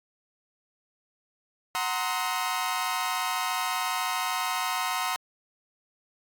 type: chord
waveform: sawtooth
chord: C half-diminished seventh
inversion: second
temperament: equal with one note detuned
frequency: 740 / 932.3 / 1046.5 / 1274.3 Hz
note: Gb5 / Bb5 / C6 / Eb6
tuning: 0 / 0 / 0 / +41 cents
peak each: -29 / -29 / -28 / -29 dBFS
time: 1.75-5.16 s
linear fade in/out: 0 ms
effects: AAC 64 kbps